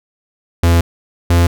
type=tone pair in turn; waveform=45% pulse; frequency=84.9 / 85.94 Hz; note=F2 / F2; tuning=-48 / -27 cents; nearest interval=unison; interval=21 cents; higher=second; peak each=-8 dBFS; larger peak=neither; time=0.63-0.81 / 1.3-1.47 s; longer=first; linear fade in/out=5 ms; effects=none